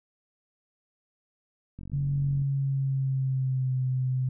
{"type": "click train", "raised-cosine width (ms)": 5, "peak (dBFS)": -29, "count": 30, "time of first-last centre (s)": [1.79, 2.418], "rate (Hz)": 46.2}
{"type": "tone with pitch glide", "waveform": "sine", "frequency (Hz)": [140.6, 128.93], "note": ["C#3", "C3"], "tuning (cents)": [25, -25], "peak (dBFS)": -24, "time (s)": [1.93, 4.29], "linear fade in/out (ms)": 5, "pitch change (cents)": -150, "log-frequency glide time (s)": [2.17, 3.77]}
{"effects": []}